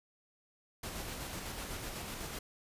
pink noise with tremolo, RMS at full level -41 dBFS, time 0.83-2.39 s, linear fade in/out 5 ms, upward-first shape square, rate 8 Hz, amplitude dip 25%, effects resampled to 32000 Hz

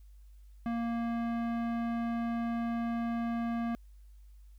square tone with low-pass filter, 233.1 Hz, A#3, in tune, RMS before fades -33 dBFS, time 0.66-3.75 s, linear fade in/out 0 ms, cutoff 1700 Hz, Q 0.76, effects added 50 Hz sine -51 dBFS peak until 4.58 s + white hiss -75 dBFS RMS until 4.58 s

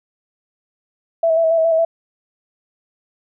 sine tone with vibrato, 654 Hz, E5, 14 cents flat, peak -12 dBFS, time 1.23-1.85 s, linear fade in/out 5 ms, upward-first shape square, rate 7.2 Hz, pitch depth 25 cents each way, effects none

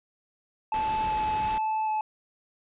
triangle tone with vibrato, 867 Hz, A5, 26 cents flat, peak -23 dBFS, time 0.72-2.01 s, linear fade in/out 2 ms, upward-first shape square, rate 1.3 Hz, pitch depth 9 cents each way
pink noise, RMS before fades -37 dBFS, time 0.74-1.58 s, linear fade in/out 0 ms
effects resampled to 8000 Hz

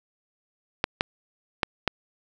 clicks, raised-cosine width 0.3 ms, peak -5 dBFS, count 4, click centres 0.841 / 1.009 / 1.632 / 1.877 s, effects none

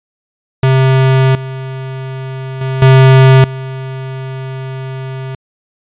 square tone with level steps, 132.1 Hz, C3, 17 cents sharp, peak -7 / -21 / -15 / -3 / -21 dBFS, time 0.63-5.35 s, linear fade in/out 2 ms, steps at 1.35 / 2.61 / 2.82 / 3.44 s, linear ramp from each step 2 ms, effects resampled to 8000 Hz

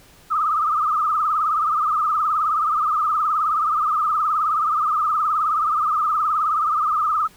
sine tone with vibrato, 1244.5 Hz, D#6, in tune, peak -17 dBFS, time 0.3-7.28 s, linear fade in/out 20 ms, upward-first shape triangle, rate 19 Hz, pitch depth 120 cents each way, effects pink hiss -50 dBFS RMS until 7.36 s

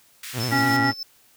pink high-pass noise, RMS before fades -36 dBFS, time 0.23-0.77 s, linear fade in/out 5 ms, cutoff 1600 Hz, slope 24 dB/octave
sawtooth tone with vibrato, 119.5 Hz, A#2, 43 cents sharp, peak -21 dBFS, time 0.33-0.94 s, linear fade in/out 50 ms, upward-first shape square, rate 9.8 Hz, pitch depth 100 cents each way
triangle tone with tremolo, 5274 Hz, E8, in tune, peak -26 dBFS, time 0.4-1.03 s, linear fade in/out 2 ms, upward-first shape sine, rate 6.7 Hz, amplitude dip 70%
harmonic tone, 276.6 Hz, C#4, 4 cents flat, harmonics 1 / 3 / 5 / 7, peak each -23 / -24 / -26 / -23 dBFS, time 0.51-0.92 s, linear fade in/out 20 ms
effects white hiss -57 dBFS RMS until 1.36 s

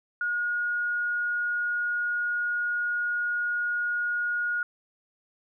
sine tone, 1440 Hz, F#6, 47 cents flat, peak -25 dBFS, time 0.21-4.63 s, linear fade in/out 2 ms, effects none

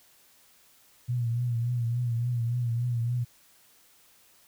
sine tone with vibrato, 119.5 Hz, A#2, 43 cents sharp, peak -25 dBFS, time 1.08-3.25 s, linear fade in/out 20 ms, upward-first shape triangle, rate 3.5 Hz, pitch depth 68 cents each way, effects white hiss -60 dBFS RMS until 4.47 s

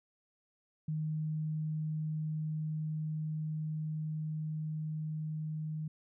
sine tone with level ramp, 155.2 Hz, D#3, 4 cents flat, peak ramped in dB -32 to -35 dBFS, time 0.88-5.88 s, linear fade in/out 5 ms, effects none

